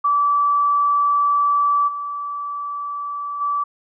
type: tone with level steps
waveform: sine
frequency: 1156 Hz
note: D6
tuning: 28 cents flat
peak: -14 / -24 / -18 dBFS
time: 0.04-3.64 s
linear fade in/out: 10 ms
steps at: 1.87 / 3.4 s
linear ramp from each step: 20 ms
effects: none